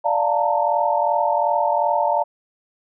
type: chord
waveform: sine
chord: Bb major seventh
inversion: first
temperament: equal with one note detuned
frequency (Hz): 587.3 / 698.5 / 880 / 922.7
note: D5 / F5 / A5 / Bb5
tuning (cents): 0 / 0 / 0 / -18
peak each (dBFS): -22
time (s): 0.04-2.24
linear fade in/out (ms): 20
effects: none